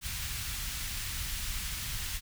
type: band-stop noise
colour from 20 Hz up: pink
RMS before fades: -36 dBFS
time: 0.01-2.21 s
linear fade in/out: 50 ms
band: 100 to 2000 Hz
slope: 12 dB/octave
effects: none